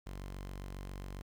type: tone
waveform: sawtooth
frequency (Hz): 47.36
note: F#1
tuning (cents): +41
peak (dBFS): -38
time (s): 0.06-1.22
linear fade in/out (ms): 10
effects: 11-bit